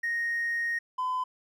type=tone pair in turn; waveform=triangle; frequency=1864.7 / 1014.4 Hz; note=A#6 / B5; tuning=0 / +46 cents; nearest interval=major seventh; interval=1054 cents; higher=first; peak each=-24 dBFS; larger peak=neither; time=0.03-0.79 / 0.98-1.24 s; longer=first; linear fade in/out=10 ms; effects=tanh soft clip ceiling -23 dBFS